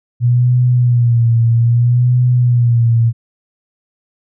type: tone with vibrato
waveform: sine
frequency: 120 Hz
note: B2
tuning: 49 cents flat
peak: -8 dBFS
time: 0.2-3.13 s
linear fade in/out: 50 ms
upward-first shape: sine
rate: 0.62 Hz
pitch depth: 63 cents each way
effects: none